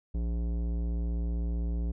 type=tone with tanh clipping; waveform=sine; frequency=57.8 Hz; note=A#1; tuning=14 cents flat; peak=-30 dBFS; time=0.14-1.92 s; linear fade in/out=10 ms; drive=15 dB; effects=none